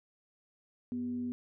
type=tone with frequency modulation; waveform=sine; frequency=245.5 Hz; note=B3; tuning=10 cents flat; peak=-33 dBFS; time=0.92-1.32 s; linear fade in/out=0 ms; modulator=148 Hz; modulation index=0.24; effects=none